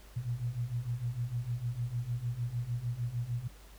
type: beating tone pair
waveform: sine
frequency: 116.54 / 123.14 Hz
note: A#2 / B2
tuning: 0 / -5 cents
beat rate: 6.6 Hz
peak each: -37 / -34 dBFS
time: 0.16-3.48 s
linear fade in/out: 10 ms
effects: added 50 Hz sine -52 dBFS peak until 3.78 s + pink hiss -58 dBFS RMS until 3.78 s